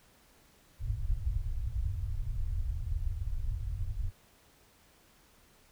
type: low-pass noise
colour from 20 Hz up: pink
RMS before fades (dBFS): -33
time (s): 0.79-4.12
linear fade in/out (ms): 50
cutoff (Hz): 110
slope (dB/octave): 48
effects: pink hiss -63 dBFS RMS until 5.71 s